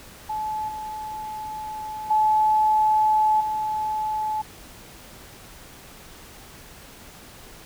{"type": "tone with level steps", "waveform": "sine", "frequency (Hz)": 861, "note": "A5", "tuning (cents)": -38, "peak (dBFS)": [-25, -30, -16, -23], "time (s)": [0.29, 4.42], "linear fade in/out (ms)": 10, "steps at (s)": [0.68, 2.1, 3.4], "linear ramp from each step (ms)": 10, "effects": ["pink hiss -45 dBFS RMS until 7.65 s"]}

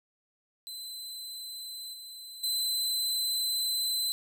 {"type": "tone with level steps", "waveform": "sawtooth", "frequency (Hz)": 4042, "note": "B7", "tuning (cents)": 39, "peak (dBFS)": [-36, -40, -25], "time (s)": [0.67, 4.12], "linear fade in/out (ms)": 0, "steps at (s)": [1.93, 2.43], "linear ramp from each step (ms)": 10, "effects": []}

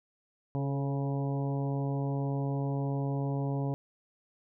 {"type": "harmonic tone with a mistuned harmonic", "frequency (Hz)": 138.59, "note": "C#3", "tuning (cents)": 0, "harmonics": [1, 2, 3, 4, 5, 6, 7], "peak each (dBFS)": [-30, -36, -40, -42, -44, -46, -47], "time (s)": [0.55, 3.74], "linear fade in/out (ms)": 0, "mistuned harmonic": 3, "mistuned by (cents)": 28, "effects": []}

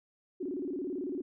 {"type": "tone with vibrato", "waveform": "sine", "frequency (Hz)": 320.7, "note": "E4", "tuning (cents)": -48, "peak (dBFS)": -33, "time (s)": [0.4, 1.22], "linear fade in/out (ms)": 10, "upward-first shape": "square", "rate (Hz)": 18, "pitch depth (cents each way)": 240, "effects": []}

